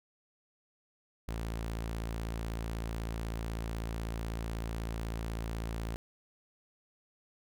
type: tone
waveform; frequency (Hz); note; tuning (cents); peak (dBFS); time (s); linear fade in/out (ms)
sawtooth; 56.1; A1; +34; -31; 1.28-5.96; 0
effects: none